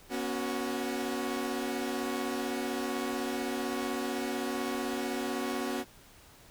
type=chord; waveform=sawtooth; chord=B suspended second; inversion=none; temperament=equal with one note detuned; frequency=241.4 / 277.2 / 370 Hz; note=B3 / C#4 / F#4; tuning=-39 / 0 / 0 cents; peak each=-32 dBFS; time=0.09-5.85 s; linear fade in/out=50 ms; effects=pink hiss -56 dBFS RMS until 6.5 s